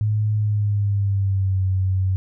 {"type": "tone with pitch glide", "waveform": "sine", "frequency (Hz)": [106.5, 94.33], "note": ["G#2", "F#2"], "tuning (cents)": [44, 34], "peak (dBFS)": -17, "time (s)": [0.01, 2.16], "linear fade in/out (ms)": 0, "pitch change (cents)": -210, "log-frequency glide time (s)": [0.35, 1.63], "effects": []}